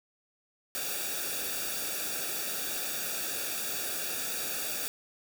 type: noise with comb filter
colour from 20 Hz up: white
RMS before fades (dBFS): -34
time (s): 0.75-4.88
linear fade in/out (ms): 0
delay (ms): 0.97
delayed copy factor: -0.8
effects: none